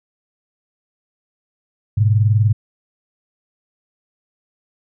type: tone pair together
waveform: sine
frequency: 104.36 / 124.6 Hz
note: G#2 / B2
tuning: +9 / +16 cents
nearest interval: minor third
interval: 307 cents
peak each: -12 / -18 dBFS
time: 1.97-2.53 s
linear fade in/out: 10 ms
effects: none